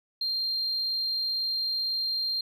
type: tone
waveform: sine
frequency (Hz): 4186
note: C8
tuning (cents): 0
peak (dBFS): -25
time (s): 0.21-2.41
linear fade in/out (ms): 5
effects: tanh soft clip ceiling -23 dBFS